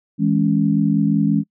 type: chord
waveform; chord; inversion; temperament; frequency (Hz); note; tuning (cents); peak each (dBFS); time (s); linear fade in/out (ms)
sine; C# minor; first; equal with one note detuned; 162.08 / 207.7 / 277.2; E3 / G#3 / C#4; -29 / 0 / 0; -19 / -17 / -19; 0.18-1.44; 50
effects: noise-tail reverb RT60 0.1 s tail -24 dB re dry